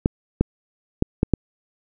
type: clicks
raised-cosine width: 3 ms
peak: -3 dBFS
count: 5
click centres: 0.059 / 0.41 / 1.024 / 1.231 / 1.337 s
effects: none